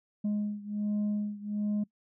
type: beating tone pair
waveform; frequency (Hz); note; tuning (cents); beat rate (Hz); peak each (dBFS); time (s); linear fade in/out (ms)
sine; 207.7 / 209; G#3 / G#3; 0 / +11; 1.3; -29 / -31; 0.24-1.84; 10
effects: noise-tail reverb RT60 0.1 s tail -23 dB re dry + tanh soft clip ceiling -26 dBFS